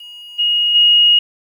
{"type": "tone with level steps", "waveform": "sine", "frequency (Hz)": 2876, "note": "F#7", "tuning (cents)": -50, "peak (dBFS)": [-32, -12, -7], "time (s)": [0, 1.19], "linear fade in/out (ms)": 5, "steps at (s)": [0.38, 0.74], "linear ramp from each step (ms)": 20, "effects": ["8-bit"]}